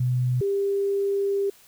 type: tone pair in turn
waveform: sine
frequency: 125.3 / 397.8 Hz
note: B2 / G4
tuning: +25 / +25 cents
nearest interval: octave + minor sixth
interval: 2000 cents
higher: second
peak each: -20 / -21 dBFS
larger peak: first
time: 0-0.41 / 0.41-1.5 s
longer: second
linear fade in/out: 5 ms
effects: white hiss -54 dBFS RMS until 1.67 s